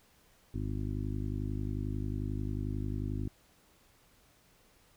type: harmonic tone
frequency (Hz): 51.2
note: G#1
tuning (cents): -24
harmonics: 1 / 2 / 3 / 4 / 5 / 6 / 7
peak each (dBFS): -37 / -36 / -43 / -47 / -41 / -44 / -48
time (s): 0.54-3.28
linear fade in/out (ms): 5
effects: pink hiss -65 dBFS RMS until 4.96 s